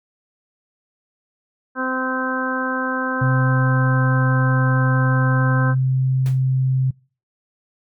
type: harmonic tone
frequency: 258.7 Hz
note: C4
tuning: 19 cents flat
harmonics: 1 / 2 / 3 / 4 / 5 / 6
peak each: -25 / -28 / -34 / -27 / -29 / -25 dBFS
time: 1.75-5.75 s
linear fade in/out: 50 ms
type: tone with pitch glide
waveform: sine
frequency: 130 to 130.9 Hz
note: C3 to C3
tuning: -11 to +1 cents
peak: -15 dBFS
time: 3.21-6.91 s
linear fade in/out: 10 ms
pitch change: +12 cents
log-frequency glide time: 4.93-6.03 s
type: noise with exponential decay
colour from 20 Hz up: pink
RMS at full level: -34 dBFS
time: 6.26-6.43 s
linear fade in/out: 0 ms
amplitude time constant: 36 ms
effects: noise-tail reverb RT60 0.4 s tail -26 dB re dry